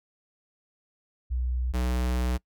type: tone pair in turn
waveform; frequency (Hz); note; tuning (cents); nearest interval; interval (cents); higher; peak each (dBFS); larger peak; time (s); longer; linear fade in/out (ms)
sine / square; 62 / 62; B1 / B1; +7 / +7; unison; 0; neither; -25; neither; 1.3-1.73 / 1.73-2.38; second; 20
effects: noise-tail reverb RT60 0.1 s tail -24 dB re dry